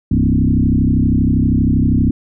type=tone with frequency modulation; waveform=sine; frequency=163.4 Hz; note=E3; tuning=15 cents flat; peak=-10 dBFS; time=0.11-2.11 s; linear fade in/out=5 ms; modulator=32.6 Hz; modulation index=3.6; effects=none